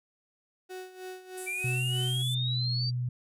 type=tone with tremolo; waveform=35% pulse; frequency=370.6 Hz; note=F#4; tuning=3 cents sharp; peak=-36 dBFS; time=0.69-2.23 s; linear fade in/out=20 ms; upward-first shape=sine; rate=3.2 Hz; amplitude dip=75%
type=band-pass noise; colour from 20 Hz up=white; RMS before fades=-44 dBFS; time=1.37-2.35 s; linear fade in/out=10 ms; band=7600 to 11000 Hz; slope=48 dB/octave
type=exponential sweep; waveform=sine; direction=up; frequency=2318 to 4699 Hz; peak=-31 dBFS; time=1.46-2.91 s; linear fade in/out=20 ms
type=tone with pitch glide; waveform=sine; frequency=127 to 123.6 Hz; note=B2 to B2; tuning=+49 to +2 cents; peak=-28 dBFS; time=1.64-3.09 s; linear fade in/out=5 ms; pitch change=-47 cents; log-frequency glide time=2.23-2.62 s
effects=none